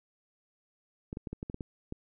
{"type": "clicks", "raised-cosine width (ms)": 3, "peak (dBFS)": -24, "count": 9, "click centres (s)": [1.129, 1.171, 1.272, 1.33, 1.429, 1.499, 1.544, 1.608, 1.924], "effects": []}